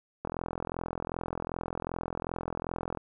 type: click train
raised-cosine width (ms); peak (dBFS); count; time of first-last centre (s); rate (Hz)
1; -19; 117; 0.25-2.973; 42.6
effects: none